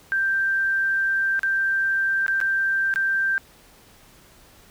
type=tone with dropouts; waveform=sine; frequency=1573 Hz; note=G6; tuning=6 cents sharp; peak=-19 dBFS; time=0.12-3.38 s; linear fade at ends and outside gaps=0 ms; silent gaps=1.393-1.432 / 2.264-2.281 / 2.403-2.413 / 2.939-2.959 s; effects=pink hiss -52 dBFS RMS until 4.7 s